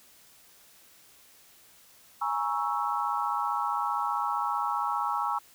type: chord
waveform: sine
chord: A# half-diminished seventh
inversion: third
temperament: equal with one note detuned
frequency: 830.6 / 945.9 / 1108.7 / 1318.5 Hz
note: G#5 / A#5 / C#6 / E6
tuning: 0 / +25 / 0 / 0 cents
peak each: -32 dBFS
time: 2.21-5.39 s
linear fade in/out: 10 ms
effects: white hiss -57 dBFS RMS until 5.54 s